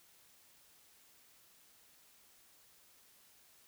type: silence
effects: white hiss -65 dBFS RMS until 3.67 s